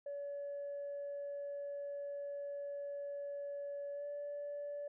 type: tone with pitch glide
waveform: sine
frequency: 569 to 577.9 Hz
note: C#5 to D5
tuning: +45 to -28 cents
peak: -39 dBFS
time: 0.06-4.88 s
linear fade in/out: 5 ms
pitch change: +27 cents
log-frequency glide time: 3.93-4.05 s
effects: tanh soft clip ceiling -37 dBFS